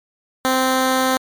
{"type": "tone", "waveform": "10% pulse", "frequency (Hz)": 260.2, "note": "C4", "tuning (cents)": -9, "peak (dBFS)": -7, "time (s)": [0.45, 1.17], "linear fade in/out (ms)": 0, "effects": ["MP3 96 kbps"]}